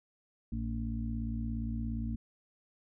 harmonic tone, 57.2 Hz, A#1, 32 cents flat, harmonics 1 / 2 / 4 / 5, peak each -36 / -39 / -37 / -46 dBFS, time 0.52-2.16 s, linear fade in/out 5 ms, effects none

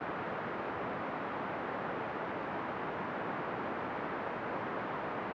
white low-pass noise, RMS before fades -37 dBFS, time 0-5.33 s, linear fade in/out 20 ms, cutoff 1300 Hz, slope 12 dB/octave, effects high-pass 150 Hz 12 dB/octave + low-pass 2000 Hz 12 dB/octave

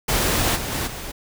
pink noise with level steps, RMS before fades -20 / -28 / -25 / -33 dBFS, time 0.08-1.12 s, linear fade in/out 10 ms, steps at 0.55 / 0.71 / 0.86 s, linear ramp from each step 20 ms, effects none

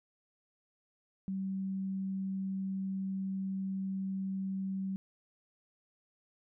sine tone, 192 Hz, G3, 36 cents flat, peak -33 dBFS, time 1.28-4.96 s, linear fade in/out 0 ms, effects none

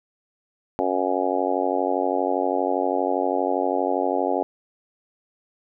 harmonic tone, 92.5 Hz, F#2, in tune, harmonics 3 / 4 / 5 / 6 / 7 / 8 / 9, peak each -28 / -28 / -28 / -28 / -28 / -28 / -28 dBFS, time 0.79-4.43 s, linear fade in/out 0 ms, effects none

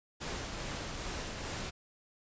pink noise with tremolo, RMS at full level -38 dBFS, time 0.2-1.71 s, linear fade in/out 20 ms, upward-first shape triangle, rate 2.4 Hz, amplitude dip 30%, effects resampled to 16000 Hz

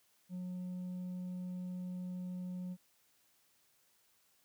triangle tone with hard clipping, 181.3 Hz, F#3, 35 cents flat, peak -38 dBFS, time 0.29-2.77 s, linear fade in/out 50 ms, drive 1 dB, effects white hiss -72 dBFS RMS until 4.44 s + high-pass 60 Hz 12 dB/octave

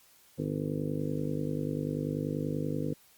harmonic tone, 50.3 Hz, G1, 45 cents sharp, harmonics 2 / 3 / 4 / 5 / 6 / 7 / 8 / 9 / 10, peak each -44 / -34 / -46 / -36 / -37 / -44 / -46 / -39 / -41 dBFS, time 0.38-2.94 s, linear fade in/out 10 ms, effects white hiss -61 dBFS RMS until 3.17 s + Opus 48 kbps

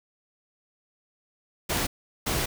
pink noise bursts at uneven times, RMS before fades -27 dBFS, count 2, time 1.69-1.87 / 2.26-2.46 s, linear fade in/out 10 ms, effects none

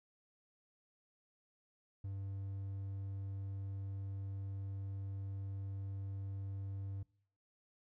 triangle tone, 97.9 Hz, G2, 2 cents flat, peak -38 dBFS, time 2.04-7.03 s, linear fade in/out 5 ms, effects noise-tail reverb RT60 0.5 s tail -22 dB re dry

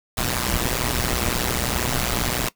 pink noise with amplitude modulation, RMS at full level -19 dBFS, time 0.17-2.49 s, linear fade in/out 5 ms, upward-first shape sine, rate 122 Hz, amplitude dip 100%, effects noise-tail reverb RT60 0.1 s tail -18 dB re dry

